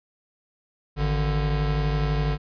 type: tone pair together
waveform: square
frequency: 52.97 / 146.83 Hz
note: G#1 / D3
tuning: +35 / 0 cents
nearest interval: octave + tritone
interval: 1765 cents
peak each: -25 dBFS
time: 0.96-2.38 s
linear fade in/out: 50 ms
effects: resampled to 11025 Hz